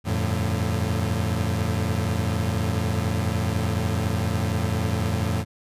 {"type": "tone cluster", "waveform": "30% pulse", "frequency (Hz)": [86.9, 97.1, 111, 144.5], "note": ["F2", "G2", "A2", "D3"], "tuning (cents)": [-8, -16, 16, -28], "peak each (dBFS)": [-23, -31, -23, -30], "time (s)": [0.04, 5.45], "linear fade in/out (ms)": 50, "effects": ["resampled to 32000 Hz"]}